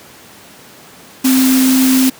sine tone in noise, 260.9 Hz, C4, 5 cents flat, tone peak -8 dBFS, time 1.24-2.1 s, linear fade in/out 10 ms, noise white, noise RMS -18 dBFS, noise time 1.24-2.1 s, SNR +7 dB, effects pink hiss -39 dBFS RMS until 2.19 s + high-pass 150 Hz 12 dB/octave

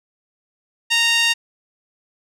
5% pulse tone with band-pass filter, 927 Hz, A#5, 10 cents flat, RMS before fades -17 dBFS, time 0.9-1.34 s, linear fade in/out 20 ms, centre 2600 Hz, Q 1.7, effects none

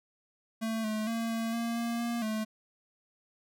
square tone with pitch steps, 223.5 / 215.8 / 228.4 / 227 / 232.1 / 233.5 / 235.3 / 217.1 Hz, A3 / A3 / A#3 / A#3 / A#3 / A#3 / A#3 / A3, +27 / -33 / -35 / -46 / -7 / +3 / +16 / -23 cents, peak -31 dBFS, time 0.61-2.45 s, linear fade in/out 20 ms, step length 230 ms, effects none

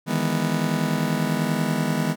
40% pulse chord, E major seventh, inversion third, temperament just, 154.51 / 164.81 / 206 / 247.2 Hz, D#3 / E3 / G#3 / B3, -12 / 0 / -14 / +2 cents, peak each -26 dBFS, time 0.06-2.16 s, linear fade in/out 50 ms, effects none

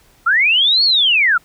sine linear two-way sweep, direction up then down, 1290 to 4471 to 1299 Hz, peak -10 dBFS, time 0.26-1.38 s, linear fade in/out 10 ms, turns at 0.84 s, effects pink hiss -52 dBFS RMS until 1.44 s

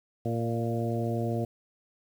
harmonic tone with a mistuned harmonic, 116 Hz, A#2, 8 cents flat, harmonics 1 / 2 / 3 / 4 / 5 / 6, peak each -30 / -33 / -35 / -36 / -37 / -38 dBFS, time 0.25-1.45 s, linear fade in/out 5 ms, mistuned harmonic 5, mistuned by +22 cents, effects 9-bit

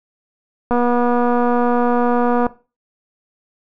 click train, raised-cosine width 1 ms, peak -5 dBFS, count 426, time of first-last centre 0.71-2.466 s, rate 242 Hz, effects noise-tail reverb RT60 0.3 s tail -17 dB re dry

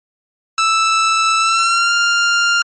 sawtooth tone with pitch glide, 1318.5 to 1396.9 Hz, E6 to F6, 0 to 0 cents, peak -8 dBFS, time 0.58-2.62 s, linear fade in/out 2 ms, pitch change +100 cents, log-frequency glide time 1.39-1.93 s, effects MP3 32 kbps

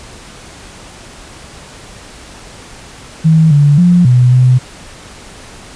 sine tone with pitch steps, 159.8 / 144.7 / 176.4 / 124.4 / 126.7 Hz, D#3 / D3 / F3 / B2 / B2, +47 / -25 / +18 / +13 / +45 cents, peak -4 dBFS, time 3.24-4.59 s, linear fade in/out 20 ms, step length 270 ms, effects pink hiss -34 dBFS RMS until 5.75 s + resampled to 22050 Hz

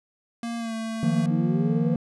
square tone with pitch glide, 233.1 to 224 Hz, A#3 to A3, 0 to +31 cents, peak -29 dBFS, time 0.43-1.26 s, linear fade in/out 2 ms, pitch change -69 cents, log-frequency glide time 0.58-0.73 s
triangle chord, Eb suspended second, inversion none, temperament equal, 155.56 / 174.61 / 233.1 Hz, Eb3 / F3 / Bb3, 0 / 0 / 0 cents, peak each -23 dBFS, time 1.03-1.96 s, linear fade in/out 2 ms
sine linear sweep, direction up, 297.8 to 509 Hz, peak -31 dBFS, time 1.3-1.95 s, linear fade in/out 10 ms
effects resampled to 24000 Hz

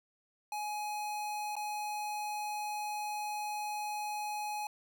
square tone with dropouts, 840 Hz, G#5, 19 cents sharp, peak -36 dBFS, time 0.52-4.67 s, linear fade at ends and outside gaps 2 ms, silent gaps 1.555-1.565 s, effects none

